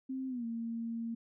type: tone with pitch glide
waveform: sine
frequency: 262.8 to 230.1 Hz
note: C4 to A#3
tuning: +8 to -22 cents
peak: -35 dBFS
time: 0.09-1.15 s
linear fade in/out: 10 ms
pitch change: -230 cents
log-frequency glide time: 0.28-0.45 s
effects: none